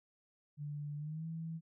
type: tone with pitch glide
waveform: sine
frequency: 146.83 to 162.92 Hz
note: D3 to E3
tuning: 0 to -20 cents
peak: -39 dBFS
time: 0.57-1.61 s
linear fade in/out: 50 ms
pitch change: +180 cents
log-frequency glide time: 0.97-1.26 s
effects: none

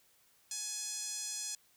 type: tone with band-pass filter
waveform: 5% pulse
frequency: 843 Hz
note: G#5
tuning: 26 cents sharp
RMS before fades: -40 dBFS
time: 0.51-1.55 s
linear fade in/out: 2 ms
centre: 6700 Hz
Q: 1.7
effects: white hiss -68 dBFS RMS until 1.76 s

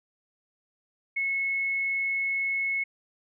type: tone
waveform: sine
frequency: 2189 Hz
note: C#7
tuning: 22 cents flat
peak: -25 dBFS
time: 1.16-2.84 s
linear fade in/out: 10 ms
effects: none

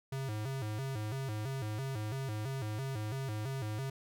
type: tone with vibrato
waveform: square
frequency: 120 Hz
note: B2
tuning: 49 cents flat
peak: -36 dBFS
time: 0.12-3.9 s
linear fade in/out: 5 ms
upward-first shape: square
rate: 3 Hz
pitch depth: 200 cents each way
effects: none

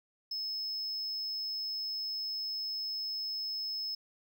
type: tone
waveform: triangle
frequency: 5200 Hz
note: E8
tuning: 24 cents flat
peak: -33 dBFS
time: 0.31-3.95 s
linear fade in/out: 5 ms
effects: none

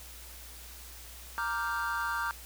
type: chord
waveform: triangle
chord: G minor seventh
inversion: first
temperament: equal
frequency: 932.3 / 1174.7 / 1396.9 / 1568 Hz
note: Bb5 / D6 / F6 / G6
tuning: 0 / 0 / 0 / 0 cents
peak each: -34 dBFS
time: 1.38-2.31 s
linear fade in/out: 0 ms
effects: added 60 Hz sine -49 dBFS peak until 2.45 s + white hiss -49 dBFS RMS until 2.45 s

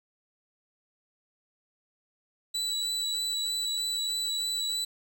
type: tone with vibrato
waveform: 35% pulse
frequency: 3951 Hz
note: B7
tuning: in tune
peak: -27 dBFS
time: 2.54-4.85 s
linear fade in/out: 10 ms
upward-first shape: sine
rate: 3.2 Hz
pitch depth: 11 cents each way
effects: none

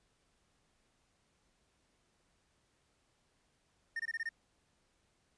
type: tone bursts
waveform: triangle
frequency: 1826 Hz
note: A#6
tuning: 36 cents flat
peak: -33 dBFS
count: 6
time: 3.96-4.291 s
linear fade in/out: 5 ms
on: 36 ms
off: 23 ms
effects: pink hiss -75 dBFS RMS until 5.37 s + resampled to 22050 Hz

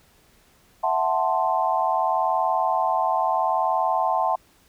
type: chord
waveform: sine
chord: F# half-diminished seventh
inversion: third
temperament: equal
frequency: 659.3 / 740 / 880 / 1046.5 Hz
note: E5 / F#5 / A5 / C6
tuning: 0 / 0 / 0 / 0 cents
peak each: -26 / -24 / -24 / -26 dBFS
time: 0.83-4.36 s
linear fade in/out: 10 ms
effects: pink hiss -58 dBFS RMS until 4.68 s

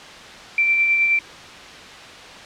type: tone with tremolo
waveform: sine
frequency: 2346 Hz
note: D7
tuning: 2 cents flat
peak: -13 dBFS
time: 0.58-1.19 s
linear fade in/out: 2 ms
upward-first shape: sine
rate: 9.5 Hz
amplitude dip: 30%
effects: white hiss -38 dBFS RMS until 2.45 s + low-pass 4000 Hz 12 dB/octave

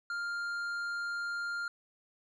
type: tone with tanh clipping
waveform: triangle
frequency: 1400 Hz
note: F6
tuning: 4 cents sharp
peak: -35 dBFS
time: 0.1-1.68 s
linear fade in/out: 2 ms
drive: 12 dB
effects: none

